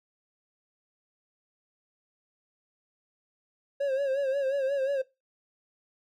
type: tone with vibrato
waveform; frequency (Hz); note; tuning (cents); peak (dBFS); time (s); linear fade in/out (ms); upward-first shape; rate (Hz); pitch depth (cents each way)
triangle; 546; C#5; -26; -23; 3.8-5.02; 10; sine; 5.6; 70
effects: noise-tail reverb RT60 0.2 s tail -17 dB re dry